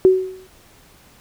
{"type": "tone with exponential decay", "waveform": "sine", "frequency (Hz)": 374.5, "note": "F#4", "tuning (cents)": 21, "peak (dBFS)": -5, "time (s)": [0.05, 0.47], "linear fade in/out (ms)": 0, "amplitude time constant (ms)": 90, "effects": ["pink hiss -50 dBFS RMS until 1.2 s"]}